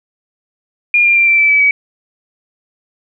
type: tone with pitch steps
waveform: sine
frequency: 2418 / 2393 / 2368 / 2344 / 2320 / 2296 / 2272 Hz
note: D7 / D7 / D7 / D7 / D7 / D7 / C#7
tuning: +50 / +32 / +14 / -4 / -22 / -40 / +42 cents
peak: -7 dBFS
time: 0.94-1.71 s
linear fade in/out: 2 ms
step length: 110 ms
effects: none